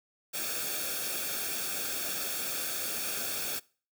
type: noise with comb filter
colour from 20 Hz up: white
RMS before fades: -34 dBFS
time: 0.33-3.6 s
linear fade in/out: 20 ms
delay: 1 ms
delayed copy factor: -0.7
effects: noise-tail reverb RT60 0.4 s tail -23 dB re dry